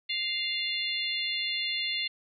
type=harmonic tone; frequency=698.5 Hz; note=F5; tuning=in tune; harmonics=3 / 4 / 5 / 6; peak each=-34 / -34 / -34 / -34 dBFS; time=0.09-2.08 s; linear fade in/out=10 ms; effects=none